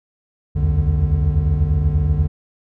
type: tone cluster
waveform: triangle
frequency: 64.9 / 77 / 85.4 / 148.7 Hz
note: C2 / D#2 / F2 / D3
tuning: -13 / -17 / -38 / +22 cents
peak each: -18 dBFS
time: 0.55-2.28 s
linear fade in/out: 20 ms
effects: none